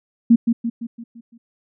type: tone with echo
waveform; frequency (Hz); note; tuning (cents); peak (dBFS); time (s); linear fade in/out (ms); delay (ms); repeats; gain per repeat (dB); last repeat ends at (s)
sine; 232.6; A#3; -4; -7; 0.3-0.36; 10; 170; 6; -6; 1.38
effects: none